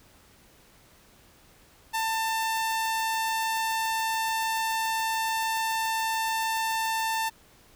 sawtooth tone, 893 Hz, A5, 25 cents sharp, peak -22 dBFS, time 1.93-7.3 s, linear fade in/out 20 ms, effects pink hiss -57 dBFS RMS until 7.75 s

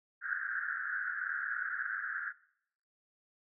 white band-pass noise, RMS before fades -37 dBFS, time 0.21-2.33 s, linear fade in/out 50 ms, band 1400 to 1700 Hz, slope 96 dB/octave, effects noise-tail reverb RT60 0.7 s tail -20 dB re dry

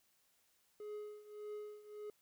triangle tone with tremolo, 420.1 Hz, G#4, 20 cents sharp, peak -40 dBFS, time 0.8-2.1 s, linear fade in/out 2 ms, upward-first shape triangle, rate 1.7 Hz, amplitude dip 85%, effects white hiss -75 dBFS RMS until 2.21 s

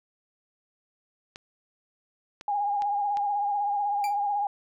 clicks, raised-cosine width 0.2 ms, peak -23 dBFS, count 4, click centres 1.359 / 2.411 / 2.821 / 3.171 s
sine tone with vibrato, 816 Hz, G#5, 31 cents flat, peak -24 dBFS, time 2.48-4.47 s, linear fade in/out 2 ms, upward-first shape sine, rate 16 Hz, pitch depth 41 cents each way
sawtooth tone with exponential decay, 2349 Hz, D7, in tune, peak -28 dBFS, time 4.04-4.17 s, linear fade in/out 1 ms, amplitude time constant 28 ms
effects none

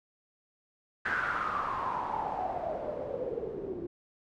white noise with low-pass filter sweep, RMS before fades -34 dBFS, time 1.05-3.87 s, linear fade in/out 10 ms, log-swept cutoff 1600 to 350 Hz, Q 7.9, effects none

